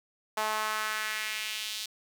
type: tone with high-pass filter sweep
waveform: sawtooth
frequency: 215.6 Hz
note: A3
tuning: 35 cents flat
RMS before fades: -33 dBFS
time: 0.37-1.86 s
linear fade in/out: 5 ms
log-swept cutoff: 820 to 3900 Hz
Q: 1.9
effects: none